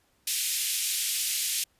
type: band-pass noise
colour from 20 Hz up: white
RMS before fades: -29 dBFS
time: 0.27-1.64 s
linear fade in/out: 5 ms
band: 2400 to 13000 Hz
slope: 24 dB/octave
effects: pink hiss -68 dBFS RMS until 1.79 s + resampled to 32000 Hz